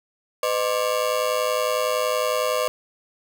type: ring-modulated tone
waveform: 30% pulse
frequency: 560 Hz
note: C#5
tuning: 18 cents sharp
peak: -15 dBFS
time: 0.43-2.68 s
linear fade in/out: 0 ms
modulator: 55.4 Hz
effects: none